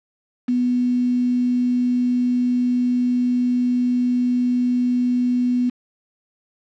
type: tone with quantisation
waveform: sine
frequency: 246.9 Hz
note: B3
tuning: in tune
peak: -16 dBFS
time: 0.48-5.7 s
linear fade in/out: 10 ms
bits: 6
effects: low-pass 3000 Hz 12 dB/octave